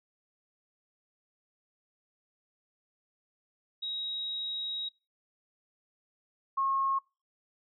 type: tone pair in turn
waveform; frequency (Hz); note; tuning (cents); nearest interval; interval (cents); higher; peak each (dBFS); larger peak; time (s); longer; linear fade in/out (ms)
sine; 3807 / 1084.2; A#7 / C#6; +36 / -39; octave + minor seventh; 2175; first; -33 / -26; second; 3.82-4.89 / 6.57-6.99; first; 10
effects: noise-tail reverb RT60 0.3 s tail -24 dB re dry